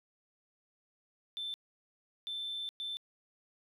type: tone bursts at uneven times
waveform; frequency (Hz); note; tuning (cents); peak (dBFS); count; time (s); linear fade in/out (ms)
sine; 3542; A7; +11; -35; 3; 1.37-1.54 / 2.27-2.69 / 2.8-2.97; 0
effects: tanh soft clip ceiling -33 dBFS + 12-bit